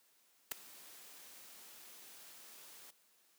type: noise with ADSR envelope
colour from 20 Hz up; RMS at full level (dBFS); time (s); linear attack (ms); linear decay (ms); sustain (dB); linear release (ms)
white; -34; 0.51-2.91; 9; 4; -22; 8
effects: white hiss -71 dBFS RMS until 3.38 s + high-pass 200 Hz 12 dB/octave